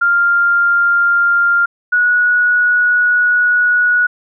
sine tone pair in turn, 1396.9 / 1461.9 Hz, F6 / F#6, 0 / -21 cents, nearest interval minor second, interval 79 cents, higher second, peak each -9 dBFS, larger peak neither, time 0.01-1.66 / 1.92-4.07 s, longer second, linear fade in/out 10 ms, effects none

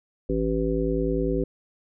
harmonic tone, 55 Hz, A1, in tune, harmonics 1 / 3 / 5 / 7 / 9, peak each -28 / -30 / -28 / -27 / -29 dBFS, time 0.29-1.44 s, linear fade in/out 5 ms, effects none

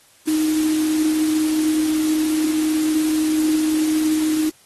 sine tone in noise, 311.1 Hz, D#4, in tune, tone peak -16 dBFS, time 0.27-4.5 s, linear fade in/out 10 ms, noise white, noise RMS -30 dBFS, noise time 0.27-4.5 s, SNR +11 dB, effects white hiss -53 dBFS RMS until 4.65 s + AAC 32 kbps

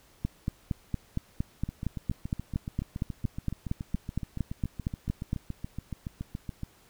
two click trains, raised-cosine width 5 ms, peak -16 / -22 dBFS, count 23 / 36, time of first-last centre 0.25-5.331 / 1.69-6.634 s, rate 4.33 / 7.08 Hz, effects pink hiss -60 dBFS RMS until 6.89 s

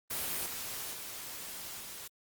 white noise with level steps, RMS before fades -35 / -40 / -43 / -45 dBFS, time 0.1-2.08 s, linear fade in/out 10 ms, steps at 0.46 / 0.93 / 1.8 s, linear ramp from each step 2 ms, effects Opus 32 kbps

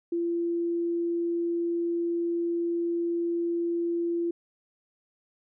sine tone, 341 Hz, F4, 41 cents flat, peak -25 dBFS, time 0.12-4.31 s, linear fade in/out 5 ms, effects none

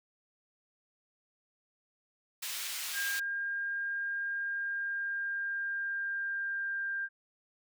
pink high-pass noise, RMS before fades -38 dBFS, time 2.42-3.2 s, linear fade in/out 10 ms, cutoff 2200 Hz, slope 12 dB/octave
sine tone with pitch glide, 1609 to 1592.4 Hz, G6 to G6, +45 to +27 cents, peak -32 dBFS, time 2.93-7.09 s, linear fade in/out 50 ms, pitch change -18 cents, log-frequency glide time 4.37-6.87 s
effects none

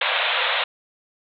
white band-pass noise, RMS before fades -22 dBFS, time 0.01-0.64 s, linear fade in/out 5 ms, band 480 to 3800 Hz, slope 96 dB/octave, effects none

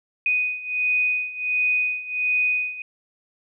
sine beating tone pair, 2489 / 2490.4 Hz, D#7 / D#7, 0 / +1 cents, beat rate 1.4 Hz, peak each -25 / -22 dBFS, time 0.26-2.82 s, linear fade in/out 2 ms, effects none

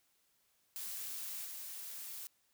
blue noise with level steps, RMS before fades -43 / -46 dBFS, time 0.76-2.27 s, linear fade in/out 0 ms, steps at 1.44 s, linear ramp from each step 20 ms, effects white hiss -75 dBFS RMS until 2.53 s

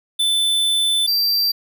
square tone pair in turn, 3520 / 4699 Hz, A7 / D8, 0 / 0 cents, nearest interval perfect fourth, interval 500 cents, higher second, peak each -16 dBFS, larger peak neither, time 0.19-1.07 / 1.07-1.52 s, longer first, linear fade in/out 10 ms, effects none

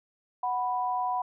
sine tone pair together, 740 / 987.8 Hz, F#5 / B5, 0 / 0 cents, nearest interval perfect fourth, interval 500 cents, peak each -29 / -29 dBFS, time 0.43-1.22 s, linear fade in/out 5 ms, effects none

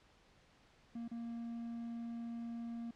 triangle tone with dropouts, 233.1 Hz, A#3, in tune, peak -39 dBFS, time 0.95-2.91 s, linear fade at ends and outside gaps 5 ms, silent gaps 1.08-1.113 s, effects pink hiss -67 dBFS RMS until 2.95 s + low-pass 5000 Hz 12 dB/octave

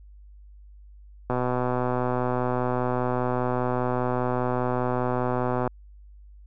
click train, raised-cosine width 1 ms, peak -12 dBFS, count 548, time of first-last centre 1.3-5.676 s, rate 125 Hz, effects added 50 Hz sine -45 dBFS peak until 6.46 s

